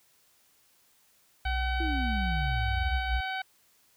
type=tone; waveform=sine; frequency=61.74 Hz; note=B1; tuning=in tune; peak=-28 dBFS; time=1.45-3.21 s; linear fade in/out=10 ms
type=harmonic tone; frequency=759 Hz; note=F#5; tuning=44 cents sharp; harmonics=1 / 2 / 3 / 4 / 5 / 6; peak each=-34 / -35 / -39 / -43 / -44 / -50 dBFS; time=1.45-3.42 s; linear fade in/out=5 ms
type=exponential sweep; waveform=sine; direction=down; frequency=342.5 to 51.91 Hz; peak=-32 dBFS; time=1.8-3.17 s; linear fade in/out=5 ms
effects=white hiss -65 dBFS RMS until 3.96 s